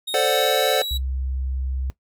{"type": "tone with pitch glide", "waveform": "45% pulse", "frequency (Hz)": [3729, 3892], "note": ["A#7", "B7"], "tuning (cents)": [0, -26], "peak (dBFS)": -24, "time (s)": [0.07, 0.98], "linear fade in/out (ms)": 10, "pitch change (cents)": 74, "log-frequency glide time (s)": [0.18, 0.78]}
{"type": "chord", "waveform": "square", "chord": "D dominant seventh", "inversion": "second", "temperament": "equal", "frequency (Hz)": [440, 523.3, 587.3, 740], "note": ["A4", "C5", "D5", "F#5"], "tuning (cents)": [0, 0, 0, 0], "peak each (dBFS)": -24, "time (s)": [0.14, 0.82], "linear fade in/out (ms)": 2}
{"type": "tone", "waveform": "sine", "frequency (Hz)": 65.41, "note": "C2", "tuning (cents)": 0, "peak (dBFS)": -23, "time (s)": [0.91, 1.9], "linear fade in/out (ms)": 0}
{"effects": ["noise-tail reverb RT60 0.1 s tail -17 dB re dry"]}